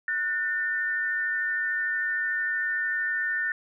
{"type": "tone pair together", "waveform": "sine", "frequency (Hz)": [1472, 1803.3], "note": ["F#6", "A6"], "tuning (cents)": [-9, 42], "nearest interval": "major third", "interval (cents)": 351, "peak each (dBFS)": [-30, -26], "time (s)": [0.08, 3.52], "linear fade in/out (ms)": 2, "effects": []}